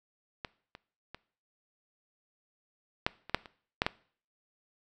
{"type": "clicks", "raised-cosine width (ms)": 0.3, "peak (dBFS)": [-20, -30, -26, -10, -26, -8, -30, -9, -11], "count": 9, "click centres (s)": [0.448, 0.751, 1.146, 3.065, 3.296, 3.346, 3.458, 3.819, 3.865], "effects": ["noise-tail reverb RT60 0.5 s tail -21 dB re dry"]}